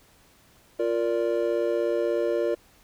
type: chord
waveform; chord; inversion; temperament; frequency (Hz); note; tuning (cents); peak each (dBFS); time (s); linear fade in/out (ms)
triangle; Bb major; second; just; 349.6 / 466.2 / 582.7; F4 / Bb4 / D5; +2 / 0 / -14; -25; 0.79-2.55; 10
effects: pink hiss -58 dBFS RMS until 2.83 s